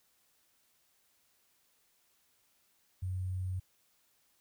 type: tone with sample-and-hold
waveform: sine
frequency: 92.5 Hz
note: F#2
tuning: in tune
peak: -33 dBFS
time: 3.02-3.6 s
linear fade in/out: 10 ms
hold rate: 8820 Hz
effects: white hiss -72 dBFS RMS until 4.4 s